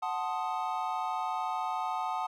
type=chord; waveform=triangle; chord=F# diminished seventh; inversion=none; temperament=equal; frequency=740 / 880 / 1046.5 / 1244.5 Hz; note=F#5 / A5 / C6 / Eb6; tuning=0 / 0 / 0 / 0 cents; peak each=-33 / -33 / -38 / -35 dBFS; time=0.02-2.27 s; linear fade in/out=10 ms; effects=none